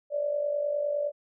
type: tone with amplitude modulation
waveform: sine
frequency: 583 Hz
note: D5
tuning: 13 cents flat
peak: -23 dBFS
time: 0.1-1.12 s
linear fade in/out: 50 ms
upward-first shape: sine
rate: 49.8 Hz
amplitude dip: 60%
effects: none